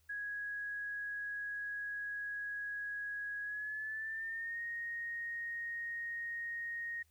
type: tone with pitch glide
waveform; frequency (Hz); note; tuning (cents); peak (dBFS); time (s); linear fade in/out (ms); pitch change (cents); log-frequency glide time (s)
sine; 1661.2 to 1864.6; G#6 to A#6; 0 to 0; -38; 0.09-7.03; 10; +200; 3.42-4.61
effects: added 79 Hz sine -70 dBFS peak until 7.1 s + white hiss -75 dBFS RMS until 7.1 s